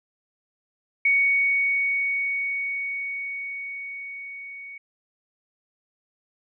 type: tone with level ramp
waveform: sine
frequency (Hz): 2232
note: C#7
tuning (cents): +11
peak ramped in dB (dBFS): -16 to -37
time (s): 1.05-4.78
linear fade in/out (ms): 5
effects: none